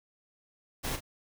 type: noise with echo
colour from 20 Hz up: pink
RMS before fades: -34 dBFS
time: 0.83-0.97 s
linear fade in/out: 20 ms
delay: 37 ms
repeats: 1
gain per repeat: -9 dB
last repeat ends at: 1.007 s
effects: none